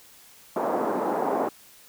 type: band-pass noise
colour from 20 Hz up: white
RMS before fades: -26 dBFS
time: 0.56-1.49 s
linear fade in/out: 5 ms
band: 230 to 920 Hz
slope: 24 dB/octave
effects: white hiss -52 dBFS RMS until 1.88 s